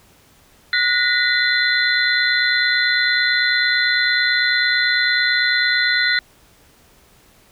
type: tone cluster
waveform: sine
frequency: 1463 / 1880 / 2009 / 3510 / 4079 Hz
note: F#6 / A#6 / B6 / A7 / C8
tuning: -20 / +14 / +29 / -5 / -45 cents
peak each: -19 / -21 / -21 / -27 / -21 dBFS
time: 0.73-6.19 s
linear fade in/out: 2 ms
effects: pink hiss -52 dBFS RMS until 7.51 s